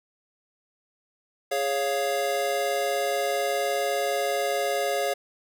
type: chord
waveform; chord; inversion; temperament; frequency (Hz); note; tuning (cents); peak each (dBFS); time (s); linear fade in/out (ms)
square; Db major; second; equal; 415.3 / 554.4 / 698.5; Ab4 / Db5 / F5; 0 / 0 / 0; -31 / -28 / -29; 1.51-5.14; 10
effects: none